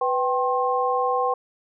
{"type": "tone cluster", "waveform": "sine", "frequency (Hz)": [497.6, 777, 1066], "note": ["B4", "G5", "C6"], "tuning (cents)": [13, -16, 32], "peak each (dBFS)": -24, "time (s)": [0.01, 1.34], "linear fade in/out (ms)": 5, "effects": []}